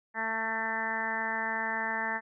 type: harmonic tone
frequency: 223.2 Hz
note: A3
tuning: 25 cents sharp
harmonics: 1 / 2 / 3 / 4 / 5 / 6 / 7 / 8 / 9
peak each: -42 / -45 / -41 / -35 / -42 / -43 / -39 / -33 / -40 dBFS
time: 0.14-2.21 s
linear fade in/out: 50 ms
effects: none